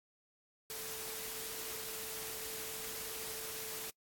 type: tone in noise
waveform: sine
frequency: 441.6 Hz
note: A4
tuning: 6 cents sharp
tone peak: -51 dBFS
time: 0.7-3.9 s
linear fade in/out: 0 ms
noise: white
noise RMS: -43 dBFS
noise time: 0.7-3.9 s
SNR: -11 dB
effects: noise-tail reverb RT60 0.1 s tail -25 dB re dry + AAC 64 kbps